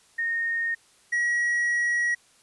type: tone pair in turn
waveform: sine / triangle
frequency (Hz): 1846 / 1911.1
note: A#6 / A#6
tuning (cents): -17 / +43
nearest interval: minor second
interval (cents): 60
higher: second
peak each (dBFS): -24 / -20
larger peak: second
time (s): 0.18-0.75 / 1.12-2.15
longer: second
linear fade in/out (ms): 10
effects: white hiss -59 dBFS RMS until 2.42 s + resampled to 24000 Hz